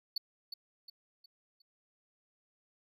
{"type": "tone with echo", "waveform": "triangle", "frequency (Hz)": 4485, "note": "C#8", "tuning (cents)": 19, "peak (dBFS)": -30, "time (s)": [0.16, 0.18], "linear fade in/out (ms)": 5, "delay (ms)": 360, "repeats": 4, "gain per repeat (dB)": -8, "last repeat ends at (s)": 1.62, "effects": []}